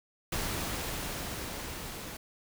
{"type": "noise with level ramp", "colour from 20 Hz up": "pink", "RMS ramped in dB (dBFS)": [-33, -42], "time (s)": [0.32, 2.17], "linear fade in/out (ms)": 5, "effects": []}